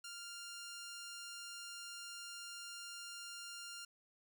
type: tone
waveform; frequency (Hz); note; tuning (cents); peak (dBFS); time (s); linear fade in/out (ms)
10% pulse; 1396.9; F6; 0; -39; 0.04-3.85; 5
effects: none